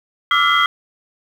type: tone cluster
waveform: sine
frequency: 1167 / 1320 / 1406 / 2020 / 3238 Hz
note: D6 / E6 / F6 / B6 / G#7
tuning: -11 / +2 / +11 / +39 / -45 cents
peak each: -18 dBFS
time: 0.31-0.66 s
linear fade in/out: 2 ms
effects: tanh soft clip ceiling -3 dBFS + 7-bit